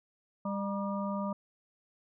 harmonic tone with a mistuned harmonic, 200 Hz, G3, 35 cents sharp, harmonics 1 / 3 / 5 / 6, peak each -33 / -38 / -40 / -41 dBFS, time 0.45-1.33 s, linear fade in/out 5 ms, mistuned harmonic 5, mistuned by -73 cents, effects none

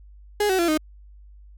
35% pulse tone with pitch steps, 415.3 / 376.5 / 341.2 / 309.3 Hz, G#4 / F#4 / F4 / D#4, 0 / +30 / -40 / -10 cents, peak -17 dBFS, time 0.4-0.776 s, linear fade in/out 5 ms, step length 94 ms, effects added 50 Hz sine -44 dBFS peak until 1.57 s

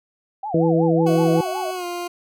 sine tone with vibrato, 740 Hz, F#5, in tune, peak -25 dBFS, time 0.43-1.71 s, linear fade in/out 5 ms, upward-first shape sine, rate 5.4 Hz, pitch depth 280 cents each way
harmonic tone, 164.81 Hz, E3, in tune, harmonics 1 / 2 / 3, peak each -19 / -19 / -19 dBFS, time 0.54-1.41 s, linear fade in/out 5 ms
20% pulse tone with pitch glide, 371 to 350.8 Hz, F#4 to F4, +5 to +8 cents, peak -21 dBFS, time 1.06-2.08 s, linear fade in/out 10 ms, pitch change -97 cents, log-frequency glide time 1.74-1.85 s
effects none

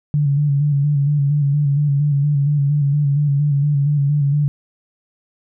sine tone with vibrato, 143.9 Hz, D3, 35 cents flat, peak -13 dBFS, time 0.14-4.48 s, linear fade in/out 0 ms, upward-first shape square, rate 4.3 Hz, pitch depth 42 cents each way, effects none

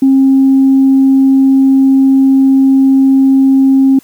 sine tone, 268.5 Hz, C4, 45 cents sharp, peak -3 dBFS, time 0.02-3.99 s, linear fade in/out 5 ms, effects tanh soft clip ceiling 0 dBFS + white hiss -45 dBFS RMS until 4.03 s

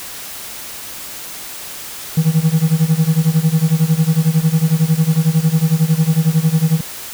triangle tone with tremolo, 160 Hz, D#3, 49 cents sharp, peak -5 dBFS, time 2.17-6.81 s, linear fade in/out 5 ms, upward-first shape sine, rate 11 Hz, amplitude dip 90%, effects tanh soft clip ceiling -1 dBFS + white hiss -30 dBFS RMS until 7.13 s

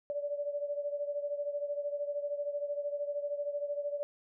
sine beating tone pair, 576 / 589 Hz, D5 / D5, -34 / +5 cents, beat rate 13 Hz, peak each -34 / -39 dBFS, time 0.1-4.03 s, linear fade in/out 0 ms, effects none

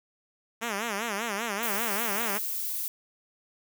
5% pulse tone with vibrato, 216 Hz, A3, 32 cents flat, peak -18 dBFS, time 0.61-2.39 s, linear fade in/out 20 ms, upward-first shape sine, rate 5.1 Hz, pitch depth 170 cents each way
violet noise, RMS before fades -32 dBFS, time 1.63-2.88 s, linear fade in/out 0 ms
effects none

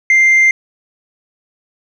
sine tone with tanh clipping, 2094 Hz, C7, 1 cent sharp, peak -7 dBFS, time 0.1-0.51 s, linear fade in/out 2 ms, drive 1 dB, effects none

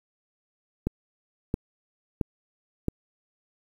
click train, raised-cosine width 3 ms, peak -12 dBFS, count 4, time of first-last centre 0.87-2.883 s, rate 1.49 Hz, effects 8-bit

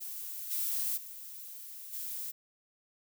violet noise with level steps, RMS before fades -41 / -33 / -46 / -39 dBFS, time 0-2.32 s, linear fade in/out 20 ms, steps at 0.5 / 0.96 / 1.92 s, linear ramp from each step 20 ms, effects none

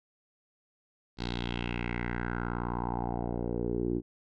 10% pulse tone with low-pass filter sweep, 59.4 Hz, A#1, 33 cents sharp, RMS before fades -33 dBFS, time 1.17-4.02 s, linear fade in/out 50 ms, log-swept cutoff 4400 to 330 Hz, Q 4, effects none

